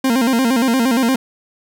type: tone with vibrato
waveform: 40% pulse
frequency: 246.9 Hz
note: B3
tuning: in tune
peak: -12 dBFS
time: 0.04-1.16 s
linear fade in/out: 5 ms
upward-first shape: square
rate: 8.6 Hz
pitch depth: 120 cents each way
effects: none